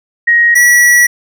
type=tone pair in turn; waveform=sine / square; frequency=1883 / 1937.1 Hz; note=A#6 / B6; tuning=+17 / -34 cents; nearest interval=unison; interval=49 cents; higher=second; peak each=-5 dBFS; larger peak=neither; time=0.27-0.55 / 0.55-1.07 s; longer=second; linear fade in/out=10 ms; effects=none